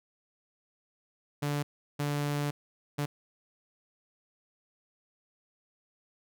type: tone bursts at uneven times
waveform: sawtooth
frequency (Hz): 145.4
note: D3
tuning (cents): -17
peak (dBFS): -25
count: 3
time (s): 1.42-1.63 / 1.99-2.51 / 2.98-3.06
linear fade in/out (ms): 10
effects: none